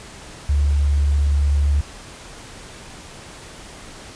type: tone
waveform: sine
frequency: 71.8 Hz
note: D2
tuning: 39 cents flat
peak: -14 dBFS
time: 0.49-1.81 s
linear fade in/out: 5 ms
effects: pink hiss -39 dBFS RMS until 4.15 s + resampled to 22050 Hz